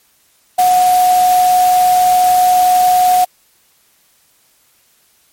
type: tone in noise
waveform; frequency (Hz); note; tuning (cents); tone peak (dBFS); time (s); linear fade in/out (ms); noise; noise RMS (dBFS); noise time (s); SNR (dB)
sine; 730; F#5; -24; -7; 0.58-3.25; 10; white; -23; 0.58-3.25; +13
effects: white hiss -54 dBFS RMS until 5.32 s + MP3 64 kbps